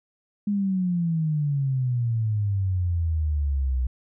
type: exponential sweep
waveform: sine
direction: down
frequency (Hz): 207.7 to 61.74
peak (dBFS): -21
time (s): 0.47-3.87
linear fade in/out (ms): 5
effects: none